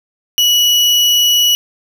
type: tone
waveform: 35% pulse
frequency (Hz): 2934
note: F#7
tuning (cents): -15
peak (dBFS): -7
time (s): 0.38-1.55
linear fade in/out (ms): 0
effects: none